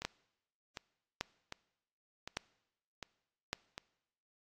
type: two click trains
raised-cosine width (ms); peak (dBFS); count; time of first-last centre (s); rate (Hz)
0.2; -17 / -24; 4 / 6; 0.05-3.53 / 0.02-3.779; 0.862 / 1.33
effects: noise-tail reverb RT60 0.9 s tail -23 dB re dry + AAC 48 kbps